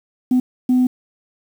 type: tone bursts at uneven times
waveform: sine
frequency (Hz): 252.2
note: B3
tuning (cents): +36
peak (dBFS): -10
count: 2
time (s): 0.31-0.4 / 0.69-0.87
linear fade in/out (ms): 5
effects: tanh soft clip ceiling -9 dBFS + 7-bit